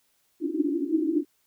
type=band-pass noise; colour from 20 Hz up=pink; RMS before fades=-26 dBFS; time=0.4-1.25 s; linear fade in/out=50 ms; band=290 to 340 Hz; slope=96 dB/octave; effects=white hiss -69 dBFS RMS until 1.46 s